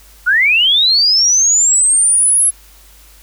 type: linear sweep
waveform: sine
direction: up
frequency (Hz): 1383 to 11030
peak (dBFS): -8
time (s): 0.26-2.51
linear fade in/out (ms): 20
effects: added 50 Hz sine -43 dBFS peak until 3.22 s + white hiss -45 dBFS RMS until 3.22 s